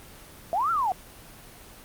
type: linear two-way sweep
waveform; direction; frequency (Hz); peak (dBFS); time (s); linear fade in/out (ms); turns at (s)
sine; up then down; 641 to 1394 to 705; -22; 0.53-0.92; 0; 0.71
effects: pink hiss -47 dBFS RMS until 1.84 s + Opus 24 kbps